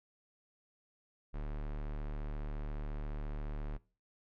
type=tone; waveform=square; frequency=37.18 Hz; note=D1; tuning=22 cents sharp; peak=-38 dBFS; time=1.33-3.78 s; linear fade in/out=20 ms; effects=noise-tail reverb RT60 0.4 s tail -23 dB re dry + low-pass 2000 Hz 12 dB/octave